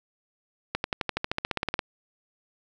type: accelerating click train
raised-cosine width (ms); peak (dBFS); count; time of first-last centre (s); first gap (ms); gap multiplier
0.3; -10; 16; 0.75-1.792; 91; 0.96
effects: none